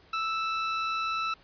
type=tone; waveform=sawtooth; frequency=1318.5 Hz; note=E6; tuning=in tune; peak=-24 dBFS; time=0.13-1.34 s; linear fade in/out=5 ms; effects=pink hiss -58 dBFS RMS until 1.43 s + resampled to 11025 Hz